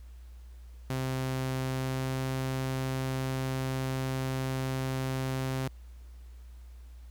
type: tone with pitch glide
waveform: sawtooth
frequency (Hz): 130.81 to 131.64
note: C3 to C3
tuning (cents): 0 to +11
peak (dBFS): -26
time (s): 0.9-5.68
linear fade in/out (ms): 2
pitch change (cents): +11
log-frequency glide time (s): 1.64-2.29
effects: added 60 Hz sine -45 dBFS peak until 7.1 s + pink hiss -65 dBFS RMS until 7.1 s